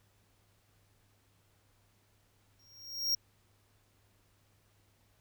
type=tone with exponential growth; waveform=square; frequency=5588 Hz; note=F8; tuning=in tune; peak=-26 dBFS; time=2.59-3.15 s; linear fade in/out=5 ms; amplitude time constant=120 ms; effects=added 101 Hz sine -70 dBFS peak until 5.2 s + pink hiss -71 dBFS RMS until 5.2 s